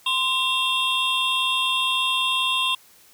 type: tone cluster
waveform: triangle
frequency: 1037 / 2729 / 3263 / 3602 Hz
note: C6 / F7 / G#7 / A7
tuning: -16 / -41 / -31 / +40 cents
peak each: -24 dBFS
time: 0.06-2.75 s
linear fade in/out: 5 ms
effects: white hiss -53 dBFS RMS until 3.13 s